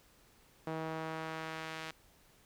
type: tone with band-pass filter sweep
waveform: sawtooth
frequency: 159.8 Hz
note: D#3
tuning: 47 cents sharp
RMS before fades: -41 dBFS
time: 0.67-1.91 s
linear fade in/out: 2 ms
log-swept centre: 650 to 2600 Hz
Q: 0.73
effects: pink hiss -65 dBFS RMS until 2.45 s